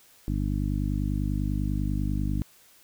harmonic tone, 50.1 Hz, G1, 38 cents sharp, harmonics 1 / 2 / 3 / 4 / 5 / 6, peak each -28 / -31 / -33 / -34 / -35 / -36 dBFS, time 0.28-2.42 s, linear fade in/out 0 ms, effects white hiss -57 dBFS RMS until 2.83 s

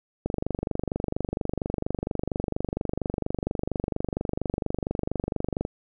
click train, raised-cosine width 2 ms, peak -13 dBFS, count 132, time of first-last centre 0.26-5.651 s, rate 24.3 Hz, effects none

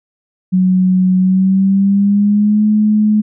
sine tone with pitch glide, 185 to 212.5 Hz, F#3 to G#3, 0 to +40 cents, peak -8 dBFS, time 0.52-3.22 s, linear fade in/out 20 ms, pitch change +240 cents, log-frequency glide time 1.18-2.64 s, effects none

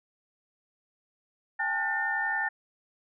sine tone cluster, 794 / 865 / 1446 / 1801 Hz, G5 / A5 / F#6 / A6, +22 / -30 / -40 / +40 cents, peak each -35 / -35 / -35 / -28 dBFS, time 1.59-2.49 s, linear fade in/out 10 ms, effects none

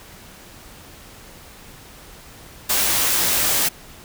white noise with comb filter, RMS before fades -19 dBFS, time 2.69-3.69 s, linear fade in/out 10 ms, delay 18 ms, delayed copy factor +0.7, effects pink hiss -43 dBFS RMS until 4.04 s

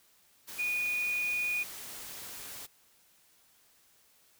sine tone in noise, 2458 Hz, D#7, 22 cents flat, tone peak -29 dBFS, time 0.58-1.64 s, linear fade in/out 20 ms, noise white, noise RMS -44 dBFS, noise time 0.47-2.67 s, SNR +12 dB, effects white hiss -65 dBFS RMS until 4.39 s

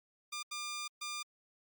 10% pulse tone bursts at uneven times, 1200 Hz, D6, 37 cents sharp, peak -30 dBFS, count 3, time 0.32-0.43 / 0.51-0.88 / 1.01-1.23 s, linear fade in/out 10 ms, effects MP3 96 kbps

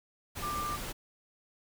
sine tone in noise, 1187 Hz, D6, 18 cents sharp, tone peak -33 dBFS, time 0.42-0.77 s, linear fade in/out 20 ms, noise pink, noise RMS -39 dBFS, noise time 0.35-0.93 s, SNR +3 dB, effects none

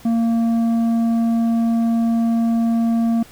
sine tone with tanh clipping, 230 Hz, A#3, 23 cents flat, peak -16 dBFS, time 0.05-3.23 s, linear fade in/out 5 ms, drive 7 dB, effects pink hiss -45 dBFS RMS until 3.31 s

